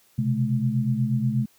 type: tone cluster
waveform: sine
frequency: 125.8 / 134.1 / 214.4 Hz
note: B2 / C3 / A3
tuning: +32 / +43 / -45 cents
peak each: -25 dBFS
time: 0.18-1.46 s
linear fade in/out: 10 ms
effects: white hiss -60 dBFS RMS until 1.58 s